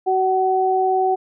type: tone pair together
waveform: sine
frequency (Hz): 376.5 / 753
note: F#4 / F#5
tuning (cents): +30 / +30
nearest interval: octave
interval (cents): 1200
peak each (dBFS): -19 / -17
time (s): 0.06-1.16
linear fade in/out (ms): 20
effects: none